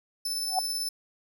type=tone with tremolo; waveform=sawtooth; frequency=5274 Hz; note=E8; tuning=in tune; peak=-25 dBFS; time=0.25-0.89 s; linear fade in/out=5 ms; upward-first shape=triangle; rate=18 Hz; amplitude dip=30%
type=tone with exponential growth; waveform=sine; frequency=757 Hz; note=F#5; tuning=39 cents sharp; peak=-19 dBFS; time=0.46-0.59 s; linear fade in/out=2 ms; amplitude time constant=27 ms
effects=none